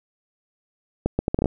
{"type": "accelerating click train", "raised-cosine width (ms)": 2, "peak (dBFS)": -7, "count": 8, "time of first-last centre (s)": [1.06, 1.458], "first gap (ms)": 130, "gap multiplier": 0.7, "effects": []}